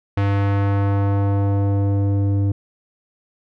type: tone with low-pass filter sweep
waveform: square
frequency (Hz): 99.8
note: G2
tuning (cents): +32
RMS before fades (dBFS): -18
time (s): 0.17-2.52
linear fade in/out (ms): 5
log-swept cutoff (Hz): 2400 to 310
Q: 0.91
effects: none